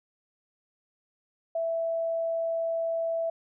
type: tone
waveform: sine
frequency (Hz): 661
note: E5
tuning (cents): +5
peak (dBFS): -26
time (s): 1.55-3.3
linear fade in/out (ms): 5
effects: none